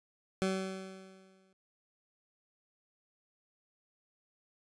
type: tone with exponential decay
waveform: 20% pulse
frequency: 190 Hz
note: F#3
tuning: 46 cents sharp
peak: -23 dBFS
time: 0.42-1.53 s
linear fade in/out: 0 ms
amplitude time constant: 240 ms
effects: resampled to 22050 Hz